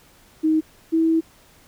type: tone pair in turn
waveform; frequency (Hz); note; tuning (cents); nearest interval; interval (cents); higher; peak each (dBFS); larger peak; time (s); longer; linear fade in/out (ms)
sine; 314.4 / 324.9; D#4 / E4; +18 / -25; minor second; 57; second; -15; neither; 0.43-0.61 / 0.92-1.21; second; 20
effects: pink hiss -53 dBFS RMS until 1.67 s